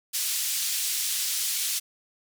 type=band-pass noise; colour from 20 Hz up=white; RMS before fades=-28 dBFS; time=0.13-1.8 s; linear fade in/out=20 ms; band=3100 to 12000 Hz; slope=12 dB/octave; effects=none